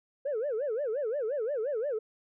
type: tone with vibrato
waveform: sine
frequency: 505 Hz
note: B4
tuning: 39 cents sharp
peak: -27 dBFS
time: 0.25-1.99 s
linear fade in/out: 10 ms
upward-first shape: sine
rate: 5.7 Hz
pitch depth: 290 cents each way
effects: tanh soft clip ceiling -26 dBFS